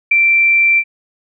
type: tone with ADSR envelope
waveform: sine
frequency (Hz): 2349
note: D7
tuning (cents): 0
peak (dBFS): -5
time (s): 0.11-0.84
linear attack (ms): 8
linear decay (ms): 4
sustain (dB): -3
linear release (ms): 60
effects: none